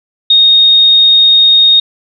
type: tone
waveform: sine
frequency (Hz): 3715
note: A#7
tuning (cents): -7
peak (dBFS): -3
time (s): 0.3-1.8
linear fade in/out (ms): 5
effects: none